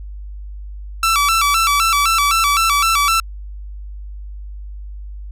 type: tone with vibrato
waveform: sawtooth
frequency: 1239 Hz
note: D#6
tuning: 8 cents flat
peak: -9 dBFS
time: 1.03-3.2 s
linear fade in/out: 2 ms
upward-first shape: square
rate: 3.9 Hz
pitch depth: 130 cents each way
effects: added 50 Hz sine -28 dBFS peak until 5.31 s + resampled to 32000 Hz